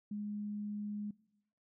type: tone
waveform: sine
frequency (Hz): 207.7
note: G#3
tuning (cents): 0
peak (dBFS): -37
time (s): 0.11-1.11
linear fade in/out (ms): 5
effects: noise-tail reverb RT60 0.9 s tail -22 dB re dry